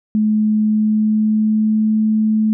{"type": "tone with pitch glide", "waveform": "sine", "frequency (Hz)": [214.3, 216.9], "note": ["A3", "A3"], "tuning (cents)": [-45, -25], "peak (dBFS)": -12, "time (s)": [0.15, 2.53], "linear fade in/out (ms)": 0, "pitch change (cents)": 20, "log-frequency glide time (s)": [0.63, 1.99], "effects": []}